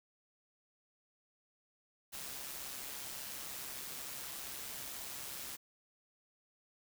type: noise with amplitude modulation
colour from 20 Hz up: white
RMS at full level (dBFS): -43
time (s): 2.12-5.57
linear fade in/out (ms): 20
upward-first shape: sine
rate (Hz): 135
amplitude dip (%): 40
effects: none